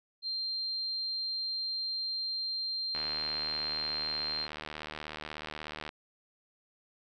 sine tone, 4170 Hz, C8, 7 cents flat, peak -32 dBFS, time 0.22-4.48 s, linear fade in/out 50 ms
click train, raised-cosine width 0.3 ms, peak -23 dBFS, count 226, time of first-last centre 2.95-5.891 s, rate 76.5 Hz
effects none

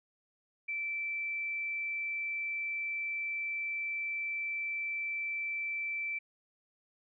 sine tone, 2330 Hz, D7, 14 cents flat, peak -33 dBFS, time 0.68-6.19 s, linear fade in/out 10 ms, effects none

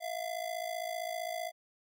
square ring-modulated tone, 680 Hz, F5, 46 cents flat, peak -33 dBFS, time 0-1.52 s, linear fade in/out 50 ms, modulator 27.7 Hz, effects none

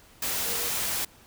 sine tone in noise, 471.8 Hz, A#4, 21 cents sharp, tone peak -40 dBFS, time 0.46-0.69 s, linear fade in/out 5 ms, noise white, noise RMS -29 dBFS, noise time 0.22-1.05 s, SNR -14 dB, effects pink hiss -55 dBFS RMS until 1.26 s

